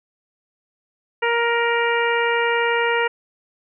harmonic tone, 469 Hz, A#4, 11 cents sharp, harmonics 1 / 2 / 3 / 4 / 5 / 6, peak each -21 / -23 / -25 / -24 / -27 / -30 dBFS, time 1.22-3.08 s, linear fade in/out 10 ms, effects none

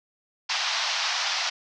white band-pass noise, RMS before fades -27 dBFS, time 0.49-1.5 s, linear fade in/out 10 ms, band 670 to 5700 Hz, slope 48 dB/octave, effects none

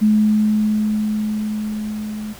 sine tone with level ramp, 213.4 Hz, G#3, 47 cents sharp, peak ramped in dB -10 to -25 dBFS, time 0.01-2.34 s, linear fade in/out 20 ms, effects pink hiss -40 dBFS RMS until 2.39 s

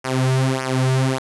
sawtooth tone with flanger, 130.81 Hz, C3, in tune, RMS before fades -19 dBFS, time 0.04-1.19 s, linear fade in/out 10 ms, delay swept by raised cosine 0.25 to 3.75 ms, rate 1.7 Hz, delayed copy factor -0.85, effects resampled to 24000 Hz + 7-bit

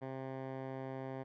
10% pulse tone with low-pass filter, 132.6 Hz, C3, 23 cents sharp, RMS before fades -43 dBFS, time 0.01-1.24 s, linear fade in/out 20 ms, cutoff 1400 Hz, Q 0.77, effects none

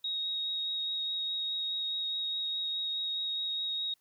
sine tone with vibrato, 3769 Hz, A#7, 18 cents sharp, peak -31 dBFS, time 0.04-3.94 s, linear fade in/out 5 ms, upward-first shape sine, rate 4.8 Hz, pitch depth 9 cents each way, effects white hiss -73 dBFS RMS until 4 s

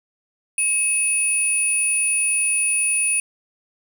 sine tone pair together, 2569 / 9699 Hz, E7 / D#9, -45 / -45 cents, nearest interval octave + major seventh, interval 2300 cents, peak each -21 / -17 dBFS, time 0.58-3.2 s, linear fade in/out 2 ms, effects tanh soft clip ceiling -13 dBFS + 7-bit

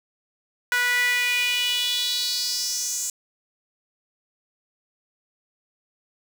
sawtooth tone with high-pass filter sweep, 490.1 Hz, B4, 13 cents flat, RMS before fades -24 dBFS, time 0.72-3.1 s, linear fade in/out 0 ms, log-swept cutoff 1600 to 7100 Hz, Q 4.8, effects 7-bit

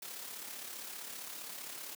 white noise with amplitude modulation, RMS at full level -43 dBFS, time 0.02-1.95 s, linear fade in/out 5 ms, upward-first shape sine, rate 35.3 Hz, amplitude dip 45%, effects high-pass 200 Hz 12 dB/octave

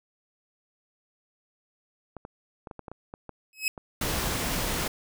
clicks, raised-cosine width 1 ms, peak -25 dBFS, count 11, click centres 2.167 / 2.251 / 2.672 / 2.712 / 2.793 / 2.882 / 2.916 / 3.139 / 3.293 / 3.778 / 4.1 s
sawtooth tone with exponential growth, 2562 Hz, E7, 50 cents flat, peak -17 dBFS, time 3.53-3.68 s, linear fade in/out 1 ms, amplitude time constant 31 ms
pink noise, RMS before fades -29 dBFS, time 4.01-4.88 s, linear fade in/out 5 ms
effects none

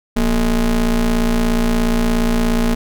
square ring-modulated tone, 103.5 Hz, G#2, 5 cents flat, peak -11 dBFS, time 0.16-2.75 s, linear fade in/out 10 ms, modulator 132 Hz, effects none

